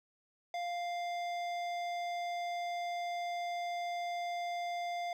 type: tone with hard clipping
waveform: triangle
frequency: 698.5 Hz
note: F5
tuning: in tune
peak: -37 dBFS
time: 0.54-5.13 s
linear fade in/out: 2 ms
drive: 17 dB
effects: none